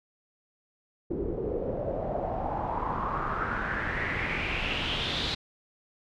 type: noise with low-pass filter sweep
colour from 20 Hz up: pink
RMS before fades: -31 dBFS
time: 1.1-5.35 s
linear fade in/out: 10 ms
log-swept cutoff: 370 to 4000 Hz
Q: 5
effects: none